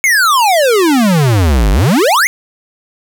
square exponential two-way sweep, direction down then up, 2238 to 46.25 to 2238 Hz, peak -8 dBFS, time 0.04-2.27 s, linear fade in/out 0 ms, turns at 1.71 s, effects none

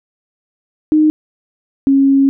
sine tone pair in turn, 307.9 / 273.6 Hz, D#4 / C#4, -18 / -23 cents, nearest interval major second, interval 205 cents, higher first, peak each -7 dBFS, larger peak neither, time 0.92-1.1 / 1.87-2.29 s, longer second, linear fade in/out 0 ms, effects none

